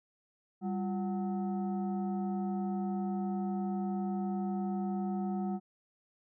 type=tone with frequency modulation; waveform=sine; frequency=196 Hz; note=G3; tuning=in tune; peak=-31 dBFS; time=0.61-5.6 s; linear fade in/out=50 ms; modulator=545 Hz; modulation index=0.7; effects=none